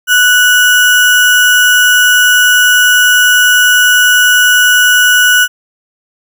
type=tone with sample-and-hold; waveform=sine; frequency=1480 Hz; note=F#6; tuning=in tune; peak=-4 dBFS; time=0.07-5.48 s; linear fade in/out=50 ms; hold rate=4410 Hz; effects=none